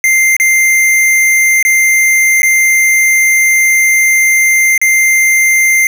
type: tone with dropouts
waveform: square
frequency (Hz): 2093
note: C7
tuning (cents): 0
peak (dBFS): -7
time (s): 0.04-5.87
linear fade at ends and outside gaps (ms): 1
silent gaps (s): 0.366-0.399 / 1.627-1.65 / 2.42-2.431 / 4.778-4.815
effects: none